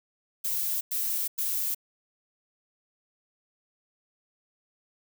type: noise bursts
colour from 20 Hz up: violet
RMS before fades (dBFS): -29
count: 3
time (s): 0.44-1.748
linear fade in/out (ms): 10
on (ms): 370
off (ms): 99
effects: none